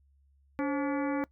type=harmonic tone with a mistuned harmonic; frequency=286 Hz; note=D4; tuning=46 cents flat; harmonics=1 / 2 / 3 / 4 / 5 / 6 / 7 / 8; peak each=-29 / -35 / -39 / -41 / -43 / -45 / -46 / -47 dBFS; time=0.59-1.24 s; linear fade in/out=0 ms; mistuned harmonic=2; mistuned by=-120 cents; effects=noise-tail reverb RT60 0.1 s tail -22 dB re dry + added 69 Hz sine -62 dBFS peak until 1.31 s